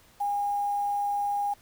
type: tone with quantisation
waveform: sine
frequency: 814 Hz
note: G#5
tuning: 35 cents flat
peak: -25 dBFS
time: 0.2-1.54 s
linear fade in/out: 10 ms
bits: 8
effects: pink hiss -58 dBFS RMS until 1.61 s